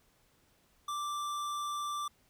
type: tone with hard clipping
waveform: sine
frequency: 1174.7 Hz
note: D6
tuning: in tune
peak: -36 dBFS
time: 0.88-2.08 s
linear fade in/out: 5 ms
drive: 16 dB
effects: pink hiss -69 dBFS RMS until 2.29 s